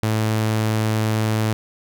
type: tone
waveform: sawtooth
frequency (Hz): 109.3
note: A2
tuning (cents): -11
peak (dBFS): -14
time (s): 0.03-1.53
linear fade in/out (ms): 0
effects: none